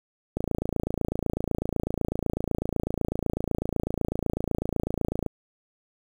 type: click train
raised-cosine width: 2 ms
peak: -13 dBFS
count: 138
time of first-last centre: 0.37-5.263 s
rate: 28 Hz
effects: 7-bit